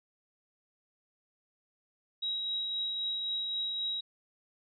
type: tone with tremolo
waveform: sine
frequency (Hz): 3836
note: A#7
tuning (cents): +49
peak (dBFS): -30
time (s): 2.22-4.01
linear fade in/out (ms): 10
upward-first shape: triangle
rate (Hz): 3.8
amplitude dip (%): 30
effects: none